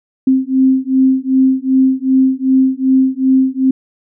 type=beating tone pair; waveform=sine; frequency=261.6 / 264.2 Hz; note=C4 / C4; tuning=0 / +17 cents; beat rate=2.6 Hz; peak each=-12 dBFS; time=0.27-3.71 s; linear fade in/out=5 ms; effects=none